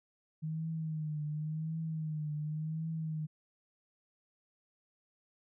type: tone with vibrato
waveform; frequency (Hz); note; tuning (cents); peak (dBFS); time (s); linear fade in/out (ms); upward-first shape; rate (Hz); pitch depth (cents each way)
sine; 155.7; D#3; +2; -34; 0.42-3.27; 20; triangle; 0.91; 74
effects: none